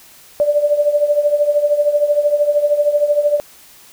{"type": "tone with tremolo", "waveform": "sine", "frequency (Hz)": 587.3, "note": "D5", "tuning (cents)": 0, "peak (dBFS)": -8, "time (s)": [0.4, 3.4], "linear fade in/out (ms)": 0, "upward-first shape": "triangle", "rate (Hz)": 13, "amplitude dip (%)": 80, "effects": ["white hiss -44 dBFS RMS until 3.92 s"]}